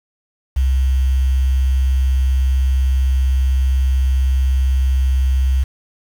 sine tone with quantisation, 65.41 Hz, C2, in tune, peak -12 dBFS, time 0.56-5.64 s, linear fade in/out 10 ms, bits 6, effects none

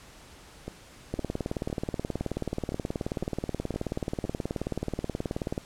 two click trains, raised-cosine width 2 ms, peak -16 / -21 dBFS, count 84 / 8, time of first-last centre 1.14-5.579 / 0.68-4.251 s, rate 18.7 / 1.96 Hz, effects pink hiss -51 dBFS RMS until 5.65 s + low-pass 10000 Hz 12 dB/octave

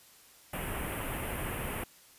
pink band-stop noise, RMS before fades -36 dBFS, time 0.53-1.84 s, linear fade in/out 5 ms, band 3000 to 9100 Hz, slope 48 dB/octave, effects white hiss -58 dBFS RMS until 2.18 s + resampled to 32000 Hz

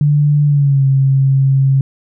sine tone with pitch glide, 146.83 to 135.42 Hz, D3 to C#3, 0 to -40 cents, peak -8 dBFS, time 0.01-1.81 s, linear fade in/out 2 ms, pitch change -140 cents, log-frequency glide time 0.45-0.85 s, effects none

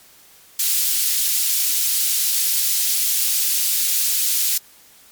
white high-pass noise, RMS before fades -19 dBFS, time 0.59-4.58 s, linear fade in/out 5 ms, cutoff 3700 Hz, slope 12 dB/octave, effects white hiss -49 dBFS RMS until 5.11 s + MP3 96 kbps

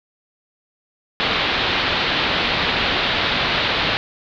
white low-pass noise, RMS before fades -20 dBFS, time 1.2-3.97 s, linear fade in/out 0 ms, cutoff 4100 Hz, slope 48 dB/octave, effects none

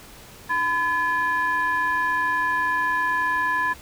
triangle ring-modulated tone, 352.4 Hz, F4, 16 cents sharp, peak -15 dBFS, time 0.49-3.74 s, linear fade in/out 20 ms, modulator 1360 Hz, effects pink hiss -45 dBFS RMS until 3.81 s

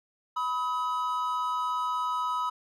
triangle tone pair together, 989 / 1272.4 Hz, B5 / D#6, +2 / +38 cents, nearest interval major third, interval 436 cents, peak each -28 dBFS, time 0.36-2.5 s, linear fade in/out 10 ms, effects none

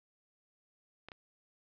clicks, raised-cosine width 0.3 ms, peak -30 dBFS, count 2, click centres 1.086 / 1.118 s, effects low-pass 5000 Hz 12 dB/octave

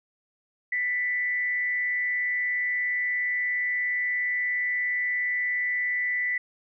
sine tone with frequency modulation, 1980 Hz, B6, 4 cents sharp, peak -24 dBFS, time 0.72-6.38 s, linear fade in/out 5 ms, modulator 197 Hz, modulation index 0.3, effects none

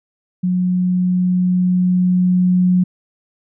sine tone with level ramp, 181.4 Hz, F#3, 34 cents flat, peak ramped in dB -14 to -10 dBFS, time 0.43-2.84 s, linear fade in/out 10 ms, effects none

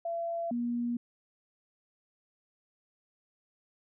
sine tone pair in turn, 676 / 239 Hz, E5 / A#3, +43 / +43 cents, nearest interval octave + tritone, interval 1800 cents, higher first, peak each -31 / -29 dBFS, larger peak second, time 0.05-0.51 / 0.51-0.97 s, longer neither, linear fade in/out 5 ms, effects none

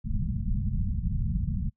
pink low-pass noise, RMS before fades -28 dBFS, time 0.04-1.7 s, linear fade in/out 20 ms, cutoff 220 Hz, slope 96 dB/octave, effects noise-tail reverb RT60 0.1 s tail -23 dB re dry

